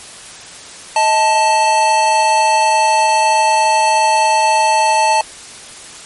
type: tone pair together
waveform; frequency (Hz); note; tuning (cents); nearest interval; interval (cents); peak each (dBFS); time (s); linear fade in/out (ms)
square; 631.9 / 880; D#5 / A5; +27 / 0; tritone; 573; -19 / -11; 0.96-5.21; 2
effects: white hiss -34 dBFS RMS until 6.05 s + MP3 48 kbps